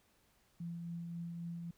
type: tone with tremolo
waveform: sine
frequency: 169.9 Hz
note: F3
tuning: 47 cents flat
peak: -39 dBFS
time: 0.6-1.71 s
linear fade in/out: 5 ms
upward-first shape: triangle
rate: 3.7 Hz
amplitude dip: 30%
effects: pink hiss -72 dBFS RMS until 1.77 s